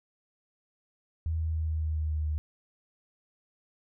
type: tone with pitch steps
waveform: sine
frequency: 80.7 / 80.05 / 79.41 / 78.77 / 78.13 / 77.5 / 76.88 / 76.26 Hz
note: E2 / D#2 / D#2 / D#2 / D#2 / D#2 / D#2 / D#2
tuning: -36 / +50 / +36 / +22 / +8 / -6 / -20 / -34 cents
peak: -27 dBFS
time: 1.26-2.38 s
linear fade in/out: 0 ms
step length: 140 ms
effects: none